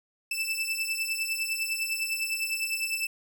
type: beating tone pair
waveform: sawtooth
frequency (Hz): 2637 / 2646.9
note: E7 / E7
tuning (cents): 0 / +6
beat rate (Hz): 9.9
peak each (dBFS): -28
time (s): 0.31-3.07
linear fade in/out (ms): 5
effects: none